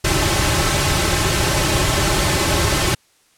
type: noise with comb filter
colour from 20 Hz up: pink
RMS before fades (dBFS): -17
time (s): 0.04-2.95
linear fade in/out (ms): 10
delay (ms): 4.2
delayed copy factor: -0.7
effects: white hiss -57 dBFS RMS until 3.37 s + low-pass 10000 Hz 12 dB/octave